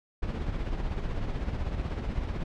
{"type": "noise with tremolo", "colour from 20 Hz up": "brown", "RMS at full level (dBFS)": -29, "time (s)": [0.22, 2.44], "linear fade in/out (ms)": 10, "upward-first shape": "triangle", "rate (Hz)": 16, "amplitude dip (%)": 55, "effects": ["low-pass 4000 Hz 12 dB/octave"]}